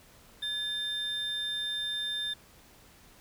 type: tone pair together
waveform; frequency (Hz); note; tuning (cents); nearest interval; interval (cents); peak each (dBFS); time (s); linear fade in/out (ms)
triangle; 1700 / 3600; G#6 / A7; +40 / +39; octave + minor second; 1299; -38 / -30; 0.42-2.34; 10
effects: pink hiss -57 dBFS RMS until 3.2 s